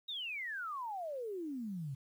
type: exponential sweep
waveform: sine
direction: down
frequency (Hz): 3829 to 128.8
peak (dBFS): -38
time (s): 0.08-1.95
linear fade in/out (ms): 10
effects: 11-bit